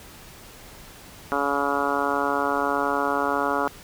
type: harmonic tone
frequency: 141.5 Hz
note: C#3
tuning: 36 cents sharp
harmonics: 2 / 3 / 4 / 5 / 6 / 7 / 8 / 9 / 10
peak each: -30 / -30 / -30 / -30 / -30 / -30 / -30 / -30 / -30 dBFS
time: 1.32-3.68 s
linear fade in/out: 0 ms
effects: pink hiss -45 dBFS RMS until 3.83 s